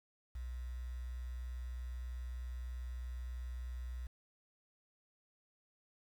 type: tone with quantisation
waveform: sine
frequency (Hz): 61.6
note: B1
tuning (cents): -4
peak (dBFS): -40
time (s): 0.35-4.07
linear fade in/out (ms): 5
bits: 10
effects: none